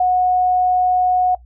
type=tone; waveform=sine; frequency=731 Hz; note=F#5; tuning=21 cents flat; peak=-12 dBFS; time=0-1.35 s; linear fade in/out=5 ms; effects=noise-tail reverb RT60 0.1 s tail -17 dB re dry + added 60 Hz sine -41 dBFS peak until 1.45 s